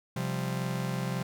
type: chord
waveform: 45% pulse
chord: C suspended fourth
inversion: none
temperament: just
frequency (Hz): 130.81 / 174.42 / 196.22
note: C3 / F3 / G3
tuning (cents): 0 / -2 / +2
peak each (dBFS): -33 / -34 / -38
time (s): 0.16-1.23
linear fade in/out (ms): 5
effects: none